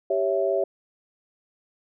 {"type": "chord", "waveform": "sine", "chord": "C# diminished", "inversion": "second", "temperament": "equal", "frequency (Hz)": [392, 554.4, 659.3], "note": ["G4", "C#5", "E5"], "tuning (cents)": [0, 0, 0], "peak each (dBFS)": [-25, -25, -25], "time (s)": [0.1, 0.64], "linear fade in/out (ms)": 5, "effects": []}